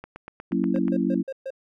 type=click train; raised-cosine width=0.5 ms; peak=-23 dBFS; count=8; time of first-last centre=0.04-0.881 s; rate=8.32 Hz
type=chord; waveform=sine; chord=F# dominant seventh; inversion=none; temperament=just; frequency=185 / 231.2 / 277.5 / 333 Hz; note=F#3 / A#3 / C#4 / E4; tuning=0 / -14 / +2 / +18 cents; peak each=-26 / -26 / -26 / -27 dBFS; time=0.51-1.23 s; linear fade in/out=20 ms
type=tone bursts; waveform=triangle; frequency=534 Hz; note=C5; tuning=35 cents sharp; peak=-27 dBFS; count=5; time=0.74-1.505 s; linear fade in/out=5 ms; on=49 ms; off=130 ms
effects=none